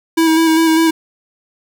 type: tone with vibrato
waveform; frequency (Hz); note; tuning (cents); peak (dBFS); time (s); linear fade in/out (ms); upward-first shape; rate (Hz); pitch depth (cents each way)
square; 323.7; E4; -31; -10; 0.17-0.91; 10; square; 5; 20
effects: none